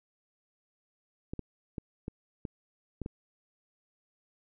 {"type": "clicks", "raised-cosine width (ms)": 3, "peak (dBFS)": -23, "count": 7, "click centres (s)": [1.335, 1.393, 1.782, 2.081, 2.452, 3.017, 3.061], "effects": []}